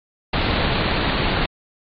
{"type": "low-pass noise", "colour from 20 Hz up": "pink", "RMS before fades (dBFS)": -20, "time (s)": [0.33, 1.46], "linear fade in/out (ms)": 5, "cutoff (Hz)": 4400, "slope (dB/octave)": 96, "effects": ["MP3 32 kbps"]}